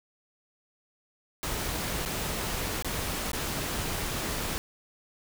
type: noise with dropouts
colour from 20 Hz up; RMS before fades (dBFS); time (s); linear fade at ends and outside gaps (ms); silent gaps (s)
pink; -32; 1.43-4.58; 0; 2.052-2.059 / 2.824-2.846 / 3.317-3.332
effects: none